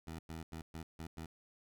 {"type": "tone bursts at uneven times", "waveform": "15% pulse", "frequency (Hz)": 81, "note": "E2", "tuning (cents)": -30, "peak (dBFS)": -37, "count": 6, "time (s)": [[0.07, 0.19], [0.29, 0.43], [0.52, 0.62], [0.74, 0.83], [0.99, 1.07], [1.17, 1.26]], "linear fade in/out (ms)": 5, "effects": []}